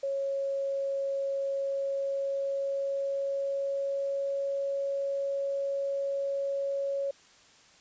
sine tone with pitch glide, 550 to 554.8 Hz, C#5 to C#5, -14 to +1 cents, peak -28 dBFS, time 0.03-7.11 s, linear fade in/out 5 ms, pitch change +15 cents, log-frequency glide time 1.51-4.45 s, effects white hiss -58 dBFS RMS until 7.8 s + resampled to 16000 Hz

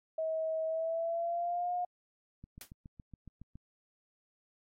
sine tone with pitch glide, 640 to 714.2 Hz, D#5 to F5, +49 to +39 cents, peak -31 dBFS, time 0.18-1.85 s, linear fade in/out 5 ms, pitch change +190 cents, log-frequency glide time 0.66-1.73 s
click train, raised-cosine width 5 ms, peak -36 dBFS, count 9, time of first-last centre 2.44-3.556 s, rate 7.17 Hz
white noise with exponential decay, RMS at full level -41 dBFS, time 2.61-2.71 s, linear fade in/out 2 ms, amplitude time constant 20 ms
effects AAC 48 kbps

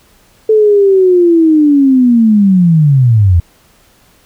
sine linear sweep, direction down, 440 to 81.2 Hz, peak -4 dBFS, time 0.49-3.4 s, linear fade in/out 5 ms, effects pink hiss -48 dBFS RMS until 4.25 s

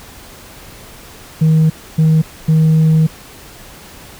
sine tone bursts at uneven times, 158.3 Hz, D#3, 30 cents sharp, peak -5 dBFS, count 3, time 1.41-1.7 / 1.98-2.22 / 2.48-3.07 s, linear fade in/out 10 ms, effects tanh soft clip ceiling -6 dBFS + pink hiss -37 dBFS RMS until 4.19 s

